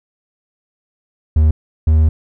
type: tone pair in turn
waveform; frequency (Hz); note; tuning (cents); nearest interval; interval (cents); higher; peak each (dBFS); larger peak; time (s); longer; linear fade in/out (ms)
triangle; 77.5 / 78.45; D#2 / D#2; -6 / +15; unison; 21; second; -6; neither; 1.36-1.51 / 1.87-2.09; second; 5
effects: none

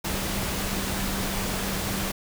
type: tone in noise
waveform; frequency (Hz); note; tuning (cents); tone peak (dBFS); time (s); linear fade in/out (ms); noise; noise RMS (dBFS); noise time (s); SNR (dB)
sine; 194.3; G3; -15; -33; 0.04-2.12; 10; pink; -29; 0.04-2.12; -7
effects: none

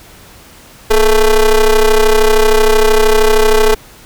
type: ring-modulated tone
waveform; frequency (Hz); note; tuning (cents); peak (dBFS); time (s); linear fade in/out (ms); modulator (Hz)
45% pulse; 222.5; A3; +20; -3; 0.9-3.75; 10; 206
effects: pink hiss -39 dBFS RMS until 4.05 s

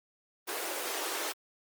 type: high-pass noise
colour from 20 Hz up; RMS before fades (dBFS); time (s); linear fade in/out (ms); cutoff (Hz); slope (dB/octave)
pink; -35; 0.47-1.33; 20; 330; 48
effects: Opus 24 kbps

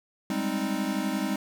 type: chord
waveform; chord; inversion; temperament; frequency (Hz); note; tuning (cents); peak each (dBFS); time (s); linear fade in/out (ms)
square; Ab major seventh; third; equal; 196 / 207.7 / 261.6 / 311.1; G3 / Ab3 / C4 / Eb4; 0 / 0 / 0 / 0; -33; 0.3-1.36; 2
effects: none

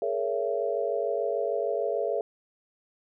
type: chord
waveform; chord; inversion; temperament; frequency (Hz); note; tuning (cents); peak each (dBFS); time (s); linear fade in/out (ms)
sine; A# half-diminished seventh; third; just; 419.5 / 466.2 / 559.4 / 671.3; G#4 / A#4 / C#5 / E5; +17 / 0 / +16 / +31; -31; 0.02-2.21; 2
effects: none

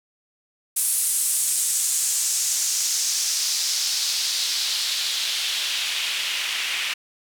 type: noise with band-pass filter sweep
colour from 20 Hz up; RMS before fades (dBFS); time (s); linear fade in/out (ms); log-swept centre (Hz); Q
white; -24; 0.76-6.94; 10; 10000 to 2500; 2.1
effects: none

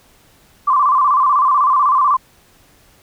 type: tone with vibrato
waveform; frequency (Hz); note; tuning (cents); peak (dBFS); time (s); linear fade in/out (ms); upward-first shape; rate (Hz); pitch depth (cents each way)
sine; 1099; C#6; -15; -10; 0.67-2.17; 10; square; 16; 96
effects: pink hiss -51 dBFS RMS until 3.02 s

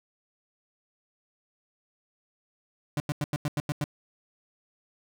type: tone bursts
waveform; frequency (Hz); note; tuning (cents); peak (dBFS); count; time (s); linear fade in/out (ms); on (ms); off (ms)
35% pulse; 147; D3; +2; -24; 8; 2.97-3.841; 2; 31; 89
effects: none

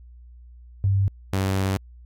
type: tone pair in turn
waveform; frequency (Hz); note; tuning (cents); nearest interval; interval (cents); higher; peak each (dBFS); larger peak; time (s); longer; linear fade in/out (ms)
sine / sawtooth; 98 / 96.04; G2 / G2; 0 / -35; unison; 35; first; -17; neither; 0.84-1.08 / 1.33-1.77; second; 0
effects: added 60 Hz sine -43 dBFS peak until 2.05 s + AAC 64 kbps

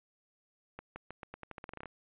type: accelerating click train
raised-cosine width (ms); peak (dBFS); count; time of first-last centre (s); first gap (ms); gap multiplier
0.5; -28; 15; 0.79-1.857; 170; 0.86
effects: resampled to 8000 Hz

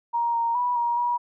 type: tone with pitch steps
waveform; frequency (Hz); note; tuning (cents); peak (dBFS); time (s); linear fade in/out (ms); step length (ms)
sine; 940 / 930 / 979 / 948 / 964; A#5 / A#5 / B5 / A#5 / B5; +14 / -4 / -15 / +29 / -42; -21; 0.13-1.18; 20; 210
effects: none

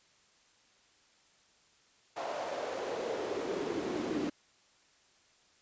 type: noise with high-pass filter sweep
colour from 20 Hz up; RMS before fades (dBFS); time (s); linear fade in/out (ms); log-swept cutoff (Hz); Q
brown; -36; 2.16-4.3; 10; 680 to 280; 3.4
effects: white hiss -66 dBFS RMS until 5.61 s + resampled to 16000 Hz

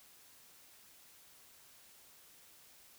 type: silence
effects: white hiss -61 dBFS RMS until 2.98 s

